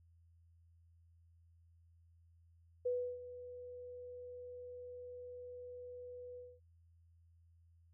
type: tone with ADSR envelope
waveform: sine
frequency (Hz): 493.9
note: B4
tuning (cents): 0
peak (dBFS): -32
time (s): 2.85-6.6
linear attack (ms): 12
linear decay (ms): 320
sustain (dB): -15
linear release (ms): 230
effects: added 84 Hz sine -64 dBFS peak until 7.93 s